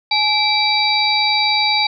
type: harmonic tone with a mistuned harmonic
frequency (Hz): 774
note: G5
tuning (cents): -22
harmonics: 1 / 3 / 5 / 6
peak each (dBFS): -19 / -19 / -19 / -19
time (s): 0.11-1.87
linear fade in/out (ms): 5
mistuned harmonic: 1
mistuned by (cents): +150
effects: none